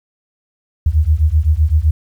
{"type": "beating tone pair", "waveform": "sine", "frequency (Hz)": [73.6, 81.4], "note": ["D2", "E2"], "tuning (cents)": [4, -21], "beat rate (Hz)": 7.8, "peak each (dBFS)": -13, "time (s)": [0.86, 1.91], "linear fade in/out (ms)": 5, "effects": ["8-bit"]}